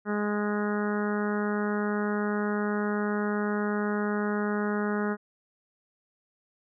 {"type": "harmonic tone", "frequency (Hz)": 207.9, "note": "G#3", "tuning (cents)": 2, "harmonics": [1, 2, 3, 4, 5, 6, 7, 8, 9], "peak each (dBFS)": [-28, -31, -39, -39, -41, -38, -37, -42, -44], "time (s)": [0.05, 5.17], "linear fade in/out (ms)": 50, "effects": []}